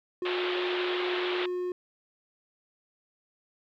triangle tone, 360 Hz, F#4, 47 cents flat, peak -27 dBFS, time 0.22-1.72 s, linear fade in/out 2 ms
white band-pass noise, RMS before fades -34 dBFS, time 0.25-1.46 s, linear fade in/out 5 ms, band 330 to 3700 Hz, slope 48 dB/octave
effects none

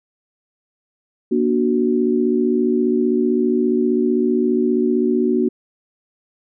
sine chord, Bb augmented, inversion none, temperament equal with one note detuned, 238.5 / 293.7 / 370 Hz, Bb3 / D4 / F#4, +40 / 0 / 0 cents, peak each -18 / -21 / -18 dBFS, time 1.31-5.49 s, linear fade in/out 10 ms, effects none

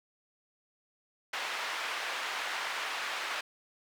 white band-pass noise, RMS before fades -36 dBFS, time 1.33-3.41 s, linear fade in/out 5 ms, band 790 to 2400 Hz, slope 12 dB/octave, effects none

